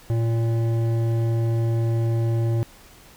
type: tone with hard clipping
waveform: sine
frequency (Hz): 114.9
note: A#2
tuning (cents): -25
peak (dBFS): -21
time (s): 0.1-2.63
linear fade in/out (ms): 0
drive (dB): 11
effects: pink hiss -49 dBFS RMS until 3.16 s

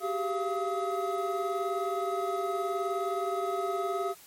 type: tone cluster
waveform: triangle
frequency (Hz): 383.6 / 402.8 / 691 / 1272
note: G4 / G4 / F5 / D#6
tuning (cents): -37 / +47 / -19 / +38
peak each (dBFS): -31 / -34 / -31 / -33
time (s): 0-4.15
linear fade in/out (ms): 50
effects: white hiss -53 dBFS RMS until 4.26 s + MP3 64 kbps

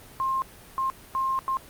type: tone bursts at uneven times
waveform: sine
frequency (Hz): 1061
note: C6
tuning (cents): +24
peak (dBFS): -23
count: 4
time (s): 0.2-0.42 / 0.78-0.9 / 1.15-1.39 / 1.48-1.57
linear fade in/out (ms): 0
effects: pink hiss -48 dBFS RMS until 1.69 s + Opus 32 kbps

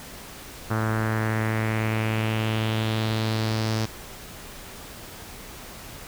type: tone with low-pass filter sweep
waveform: sawtooth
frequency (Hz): 110.2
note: A2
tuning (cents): +3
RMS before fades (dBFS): -25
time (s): 0.7-3.86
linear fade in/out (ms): 10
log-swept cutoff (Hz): 1400 to 5400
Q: 2.9
effects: pink hiss -41 dBFS RMS until 6.07 s

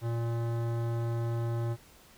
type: tone with hard clipping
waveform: sine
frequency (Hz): 116.54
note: A#2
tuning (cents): 0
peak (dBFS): -31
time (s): 0.01-1.77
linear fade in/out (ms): 50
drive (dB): 17
effects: pink hiss -57 dBFS RMS until 2.17 s

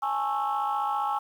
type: chord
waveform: sine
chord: A major seventh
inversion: third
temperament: just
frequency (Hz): 825 / 880 / 1100 / 1320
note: G#5 / A5 / C#6 / E6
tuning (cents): -12 / 0 / -14 / +2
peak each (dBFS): -27 / -33 / -30 / -31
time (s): 0.02-1.19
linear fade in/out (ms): 10
effects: tanh soft clip ceiling -19 dBFS + 9-bit

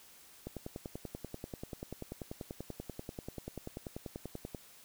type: click train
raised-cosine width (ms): 2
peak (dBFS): -27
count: 43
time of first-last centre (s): 0.47-4.548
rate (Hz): 10.3
effects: white hiss -58 dBFS RMS until 4.84 s

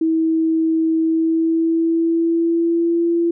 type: tone with pitch glide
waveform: sine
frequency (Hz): 322.9 to 339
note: E4 to E4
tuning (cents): -36 to +49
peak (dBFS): -14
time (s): 0.01-3.31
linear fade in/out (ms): 5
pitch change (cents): +85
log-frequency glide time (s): 1-3.06
effects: none

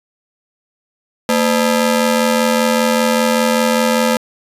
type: ring-modulated tone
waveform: sawtooth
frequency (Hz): 369.1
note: F#4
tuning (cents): -4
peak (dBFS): -5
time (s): 1.29-4.17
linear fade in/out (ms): 2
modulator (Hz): 142
effects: resampled to 32000 Hz

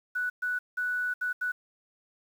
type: tone bursts at uneven times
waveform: sine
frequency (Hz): 1480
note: F#6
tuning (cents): 0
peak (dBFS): -27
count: 5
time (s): 0.15-0.3 / 0.42-0.59 / 0.77-1.14 / 1.21-1.33 / 1.41-1.52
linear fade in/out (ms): 10
effects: 9-bit

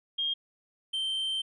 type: tone pair in turn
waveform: sine / triangle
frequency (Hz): 3227 / 3124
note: G7 / G7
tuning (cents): +50 / -7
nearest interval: minor second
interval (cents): 57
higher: first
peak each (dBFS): -27 / -27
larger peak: neither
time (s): 0.18-0.34 / 0.93-1.42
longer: second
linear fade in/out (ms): 10
effects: resampled to 24000 Hz

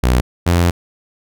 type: tone pair in turn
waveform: sawtooth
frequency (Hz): 62 / 86.65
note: B1 / F2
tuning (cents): +7 / -13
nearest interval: tritone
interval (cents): 580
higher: second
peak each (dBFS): -7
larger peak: neither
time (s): 0.03-0.21 / 0.46-0.71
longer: second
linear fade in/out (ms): 10
effects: none

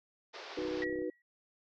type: band-pass noise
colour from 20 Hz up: pink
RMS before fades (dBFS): -47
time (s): 0.33-0.85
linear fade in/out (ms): 20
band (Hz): 360 to 5400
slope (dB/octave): 48
type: chord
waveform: sine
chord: B major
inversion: first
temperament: equal with one note detuned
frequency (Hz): 311.1 / 370 / 489.1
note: D#4 / F#4 / B4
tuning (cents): 0 / 0 / -17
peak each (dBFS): -38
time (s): 0.57-1.1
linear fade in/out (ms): 5
type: click train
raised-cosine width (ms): 2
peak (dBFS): -37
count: 15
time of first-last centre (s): 0.59-1.019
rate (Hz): 32.6
type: tone with exponential decay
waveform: sine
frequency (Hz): 1921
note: B6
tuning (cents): -48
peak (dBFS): -33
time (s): 0.82-1.22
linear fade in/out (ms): 2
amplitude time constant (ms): 86
effects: none

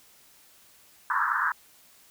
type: band-pass noise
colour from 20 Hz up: white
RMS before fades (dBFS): -26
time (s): 1.1-1.52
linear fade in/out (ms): 2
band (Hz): 930 to 1700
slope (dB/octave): 96
effects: white hiss -57 dBFS RMS until 2.1 s

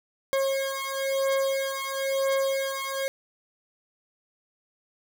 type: beating tone pair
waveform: 40% pulse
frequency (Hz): 541 / 542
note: C#5 / C#5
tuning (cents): -42 / -39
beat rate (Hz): 1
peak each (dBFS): -27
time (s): 0.33-3.08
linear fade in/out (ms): 0
effects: none

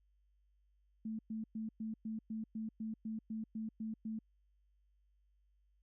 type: tone bursts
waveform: sine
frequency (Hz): 220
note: A3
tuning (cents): 0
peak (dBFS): -38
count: 13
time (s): 1.05-4.19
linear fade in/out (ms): 5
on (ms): 140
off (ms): 110
effects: added 50 Hz sine -70 dBFS peak until 5.82 s

